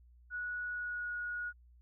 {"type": "tone with pitch glide", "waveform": "sine", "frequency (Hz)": [1465, 1450.7], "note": ["F#6", "F#6"], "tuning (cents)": [-18, -35], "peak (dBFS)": -36, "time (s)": [0.3, 1.53], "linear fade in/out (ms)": 50, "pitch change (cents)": -17, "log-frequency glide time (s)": [0.65, 1.13], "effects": ["added 60 Hz sine -58 dBFS peak until 1.81 s"]}